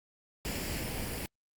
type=noise with comb filter; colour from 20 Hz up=pink; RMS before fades=-36 dBFS; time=0.45-1.26 s; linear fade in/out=0 ms; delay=0.4 ms; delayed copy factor=+0.5; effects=Opus 48 kbps